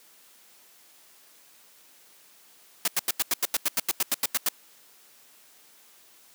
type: noise bursts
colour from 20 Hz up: white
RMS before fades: -24 dBFS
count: 15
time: 2.85-4.488 s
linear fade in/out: 2 ms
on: 28 ms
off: 87 ms
effects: white hiss -56 dBFS RMS until 6.34 s + high-pass 200 Hz 12 dB/octave